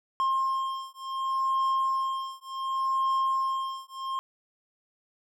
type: beating tone pair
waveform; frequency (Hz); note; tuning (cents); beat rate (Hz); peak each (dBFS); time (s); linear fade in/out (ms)
triangle; 1064 / 1064.68; C6 / C6; +29 / +30; 0.68; -27; 0.2-4.19; 0
effects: none